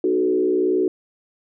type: tone with frequency modulation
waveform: sine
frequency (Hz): 369.8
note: F#4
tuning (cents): -1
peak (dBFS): -16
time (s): 0.04-0.88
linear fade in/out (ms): 2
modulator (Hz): 61.8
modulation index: 1
effects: none